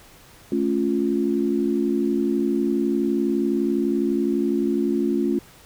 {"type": "chord", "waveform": "sine", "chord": "A augmented", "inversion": "none", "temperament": "equal with one note detuned", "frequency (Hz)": [217.5, 277.2, 349.2], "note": ["A3", "C#4", "E#4"], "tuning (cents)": [-20, 0, 0], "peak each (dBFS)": [-24, -23, -23], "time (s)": [0.52, 5.39], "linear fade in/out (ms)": 2, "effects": ["pink hiss -49 dBFS RMS until 5.65 s"]}